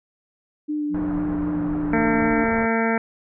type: tone with vibrato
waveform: sine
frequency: 298.1 Hz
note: D4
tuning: 26 cents sharp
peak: -22 dBFS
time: 0.68-2.45 s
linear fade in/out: 20 ms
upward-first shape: sine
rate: 3.9 Hz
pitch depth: 17 cents each way
type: tone with pitch glide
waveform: sine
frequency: 181.4 to 167.31 Hz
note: F#3 to E3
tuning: -34 to +26 cents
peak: -30 dBFS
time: 0.89-2.32 s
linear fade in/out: 50 ms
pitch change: -140 cents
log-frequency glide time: 1.01-1.85 s
type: low-pass noise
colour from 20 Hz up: pink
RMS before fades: -33 dBFS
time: 0.94-2.66 s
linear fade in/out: 5 ms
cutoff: 1400 Hz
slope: 24 dB/octave
type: harmonic tone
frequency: 226.7 Hz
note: A#3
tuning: 48 cents flat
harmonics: 1 / 2 / 3 / 4 / 6 / 7 / 8 / 9 / 10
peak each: -22 / -25 / -27 / -28 / -30 / -30 / -31 / -32 / -32 dBFS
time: 1.93-2.98 s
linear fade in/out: 2 ms
effects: none